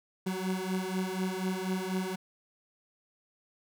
30% pulse beating tone pair, 185 / 189.1 Hz, F#3 / F#3, 0 / +38 cents, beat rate 4.1 Hz, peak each -31 / -31 dBFS, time 0.26-2.16 s, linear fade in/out 10 ms, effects none

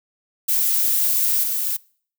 violet noise with level steps, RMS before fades -19 / -23 dBFS, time 0.48-1.77 s, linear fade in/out 10 ms, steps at 1.43 s, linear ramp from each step 10 ms, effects noise-tail reverb RT60 0.5 s tail -24 dB re dry

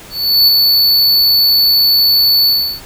square tone with ADSR envelope, 4464 Hz, C#8, 11 cents sharp, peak -5 dBFS, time 0.1-2.81 s, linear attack 380 ms, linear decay 4 ms, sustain -3 dB, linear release 340 ms, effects pink hiss -35 dBFS RMS until 2.85 s

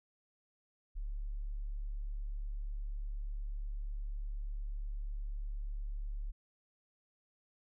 sine tone, 35.83 Hz, D1, 42 cents flat, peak -36 dBFS, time 0.95-6.32 s, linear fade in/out 20 ms, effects none

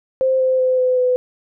sine tone with pitch steps, 523.3 / 517.9 / 512.5 / 507.2 / 502 Hz, C5 / C5 / C5 / B4 / B4, 0 / -18 / -36 / +46 / +28 cents, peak -13 dBFS, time 0.21-1.16 s, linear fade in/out 0 ms, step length 190 ms, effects none

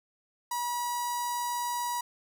sawtooth tone with notch filter, 967 Hz, B5, 37 cents flat, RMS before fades -32 dBFS, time 0.51-2.01 s, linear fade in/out 5 ms, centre 2500 Hz, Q 0.67, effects none

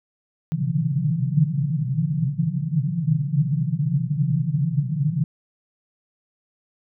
pink band-pass noise, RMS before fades -22 dBFS, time 0.52-5.24 s, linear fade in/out 0 ms, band 130 to 170 Hz, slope 96 dB/octave, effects none

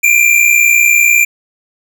square tone pair together, 2349 / 2409 Hz, D7 / D7, 0 / +43 cents, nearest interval unison, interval 43 cents, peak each -10 dBFS, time 0.03-1.25 s, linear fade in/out 10 ms, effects none

